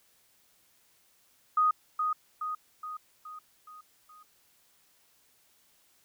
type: tone with echo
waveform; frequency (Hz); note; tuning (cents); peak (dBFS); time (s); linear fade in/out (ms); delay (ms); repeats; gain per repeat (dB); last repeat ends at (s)
sine; 1244.5; D#6; 0; -21; 1.57-1.71; 5; 420; 6; -5; 4.23
effects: white hiss -66 dBFS RMS until 6.04 s